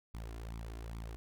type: tone with flanger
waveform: sawtooth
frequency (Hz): 56.2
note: A1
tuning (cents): +37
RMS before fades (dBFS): -44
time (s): 0.14-1.16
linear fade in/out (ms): 0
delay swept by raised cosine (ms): 0.85 to 2.95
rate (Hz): 2.4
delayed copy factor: +0.7
effects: none